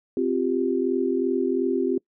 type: chord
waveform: sine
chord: C suspended fourth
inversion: none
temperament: equal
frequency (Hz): 261.6 / 349.2 / 392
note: C4 / F4 / G4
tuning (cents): 0 / 0 / 0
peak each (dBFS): -25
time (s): 0.17-1.98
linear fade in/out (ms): 2
effects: noise-tail reverb RT60 0.1 s tail -25 dB re dry